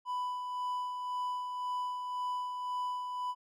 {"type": "tone with tremolo", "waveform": "triangle", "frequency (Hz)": 994, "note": "B5", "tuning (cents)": 11, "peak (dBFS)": -30, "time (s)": [0.05, 3.35], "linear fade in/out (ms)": 50, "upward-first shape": "sine", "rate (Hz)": 1.9, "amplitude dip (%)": 40, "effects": []}